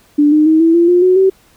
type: tone with pitch steps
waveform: sine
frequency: 293.7 / 304.9 / 316.6 / 328.7 / 341.3 / 354.4 / 367.9 / 382 Hz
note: D4 / D#4 / D#4 / E4 / F4 / F4 / F#4 / G4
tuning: 0 / -35 / +30 / -5 / -40 / +25 / -10 / -45 cents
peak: -6 dBFS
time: 0.18-1.3 s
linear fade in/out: 10 ms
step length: 140 ms
effects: pink hiss -50 dBFS RMS until 1.56 s